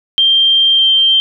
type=tone with pitch glide; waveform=sine; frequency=3170 to 3148 Hz; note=G7 to G7; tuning=+19 to +7 cents; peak=-7 dBFS; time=0.18-1.2 s; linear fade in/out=0 ms; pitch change=-12 cents; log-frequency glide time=0.75-0.85 s; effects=none